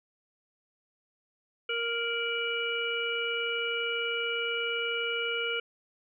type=harmonic tone with a mistuned harmonic; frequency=466.2 Hz; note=A#4; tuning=in tune; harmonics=1 / 3 / 5 / 6; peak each=-34 / -34 / -34 / -34 dBFS; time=1.69-5.6 s; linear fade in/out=5 ms; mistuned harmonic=6; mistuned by=+76 cents; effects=none

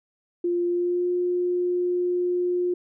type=tone with pitch glide; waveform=sine; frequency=349.2 to 356.3 Hz; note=F4 to F4; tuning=0 to +35 cents; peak=-21 dBFS; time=0.44-2.74 s; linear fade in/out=5 ms; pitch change=+35 cents; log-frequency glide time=0.66-1.09 s; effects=none

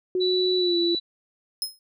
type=tone with pitch glide; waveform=sine; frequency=367.1 to 342.5 Hz; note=F#4 to F4; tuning=-14 to -34 cents; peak=-21 dBFS; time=0.15-0.95 s; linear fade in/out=2 ms; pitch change=-120 cents; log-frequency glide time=0.57-0.77 s
type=tone; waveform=sine; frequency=3951 Hz; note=B7; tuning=in tune; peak=-24 dBFS; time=0.2-1 s; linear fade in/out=20 ms
type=tone with exponential decay; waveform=sawtooth; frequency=5140 Hz; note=E8; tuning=45 cents flat; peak=-19 dBFS; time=1.62-1.79 s; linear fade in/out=1 ms; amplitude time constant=35 ms
effects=none

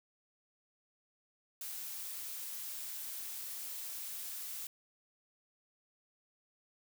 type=noise; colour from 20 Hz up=blue; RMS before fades=-43 dBFS; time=1.61-4.67 s; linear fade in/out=2 ms; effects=none

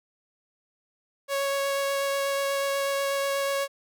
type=tone with vibrato; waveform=sawtooth; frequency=554.4 Hz; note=C#5; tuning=in tune; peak=-21 dBFS; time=1.28-3.68 s; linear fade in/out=50 ms; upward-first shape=sine; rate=8.2 Hz; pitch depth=8 cents each way; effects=none

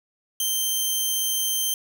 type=tone; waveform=10% pulse; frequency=3131 Hz; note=G7; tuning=3 cents flat; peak=-14 dBFS; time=0.4-1.74 s; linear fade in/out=2 ms; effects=7-bit

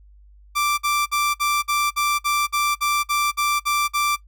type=tone bursts; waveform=sawtooth; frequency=1174.7 Hz; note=D6; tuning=in tune; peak=-15 dBFS; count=13; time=0.55-4.164 s; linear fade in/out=20 ms; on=230 ms; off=52 ms; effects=noise-tail reverb RT60 0.1 s tail -17 dB re dry + added 50 Hz sine -46 dBFS peak until 4.27 s

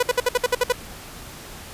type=tone bursts; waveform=sawtooth; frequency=493.9 Hz; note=B4; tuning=in tune; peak=-12 dBFS; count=9; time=0-0.724 s; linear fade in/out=5 ms; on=28 ms; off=59 ms; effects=pink hiss -39 dBFS RMS until 1.73 s + resampled to 32000 Hz

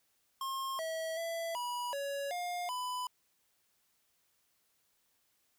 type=tone with pitch steps; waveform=square; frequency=1071 / 647 / 666 / 973 / 561 / 709 / 998 Hz; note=C6 / E5 / E5 / B5 / C#5 / F5 / B5; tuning=+40 / -32 / +18 / -26 / +21 / +26 / +18 cents; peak=-36 dBFS; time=0.41-3.07 s; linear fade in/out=2 ms; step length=380 ms; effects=white hiss -75 dBFS RMS until 5.58 s

